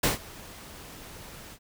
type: noise with ADSR envelope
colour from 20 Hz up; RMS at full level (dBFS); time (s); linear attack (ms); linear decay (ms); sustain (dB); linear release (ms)
pink; -22; 0.03-1.59; 8; 140; -23; 69
effects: none